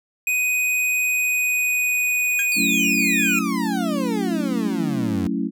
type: tone with pitch glide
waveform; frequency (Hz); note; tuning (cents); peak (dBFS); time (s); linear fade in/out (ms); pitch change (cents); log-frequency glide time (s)
square; 2496 to 2467; D#7 to D#7; +5 to -15; -19; 0.27-3.39; 2; -20; 1.09-3.1
type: tone with exponential decay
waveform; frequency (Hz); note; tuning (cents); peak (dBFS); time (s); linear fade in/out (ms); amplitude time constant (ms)
35% pulse; 1616; G#6; -48; -21; 2.39-2.5; 2; 22
type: exponential sweep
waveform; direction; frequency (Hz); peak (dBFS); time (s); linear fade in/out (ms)
30% pulse; down; 4699 to 84.8; -24; 2.52-5.27; 0
type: chord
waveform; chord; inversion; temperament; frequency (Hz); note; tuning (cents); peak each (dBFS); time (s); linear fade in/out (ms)
sine; F# minor seventh; none; equal; 185 / 220 / 277.2 / 329.6; F#3 / A3 / C#4 / E4; 0 / 0 / 0 / 0; -27 / -25 / -25 / -29; 2.55-5.51; 50
effects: none